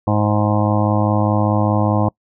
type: harmonic tone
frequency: 104.9 Hz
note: G#2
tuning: 18 cents sharp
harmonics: 1 / 2 / 3 / 5 / 6 / 7 / 8 / 9 / 10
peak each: -17 / -20 / -22 / -24 / -25 / -25 / -26 / -27 / -27 dBFS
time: 0.07-2.09 s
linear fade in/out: 5 ms
effects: noise-tail reverb RT60 0.1 s tail -26 dB re dry